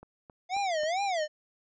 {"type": "click train", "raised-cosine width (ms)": 1, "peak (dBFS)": -34, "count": 4, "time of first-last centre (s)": [0.03, 0.834], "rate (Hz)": 3.73}
{"type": "tone with vibrato", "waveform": "square", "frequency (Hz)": 700, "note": "F5", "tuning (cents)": 4, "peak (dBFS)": -28, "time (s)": [0.49, 1.28], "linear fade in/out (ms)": 50, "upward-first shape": "sine", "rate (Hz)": 2.3, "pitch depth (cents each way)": 250}
{"effects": ["resampled to 16000 Hz"]}